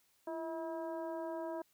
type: harmonic tone with a mistuned harmonic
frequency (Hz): 322.6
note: E4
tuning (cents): -37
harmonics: 1 / 2 / 3 / 4 / 5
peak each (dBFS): -42 / -41 / -46 / -58 / -57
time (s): 0.27-1.62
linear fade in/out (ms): 5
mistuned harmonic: 1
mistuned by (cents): +75
effects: white hiss -73 dBFS RMS until 1.73 s